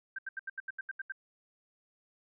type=tone bursts; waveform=sine; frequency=1568 Hz; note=G6; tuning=in tune; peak=-35 dBFS; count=10; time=0.16-1.122 s; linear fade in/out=5 ms; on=26 ms; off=78 ms; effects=none